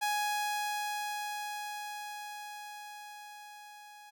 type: tone with level ramp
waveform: sawtooth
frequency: 833 Hz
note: G#5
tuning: 5 cents sharp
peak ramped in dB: -25 to -47 dBFS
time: 0.01-4.11 s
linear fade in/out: 20 ms
effects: none